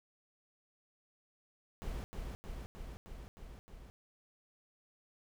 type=noise with echo; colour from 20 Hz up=brown; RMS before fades=-40 dBFS; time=1.82-2.04 s; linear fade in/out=0 ms; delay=310 ms; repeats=6; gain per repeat=-2 dB; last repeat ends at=3.9 s; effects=none